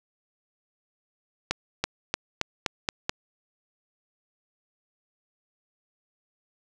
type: accelerating click train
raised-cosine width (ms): 0.2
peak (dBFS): -7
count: 7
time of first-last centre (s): 1.51-3.094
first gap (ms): 330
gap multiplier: 0.91
effects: none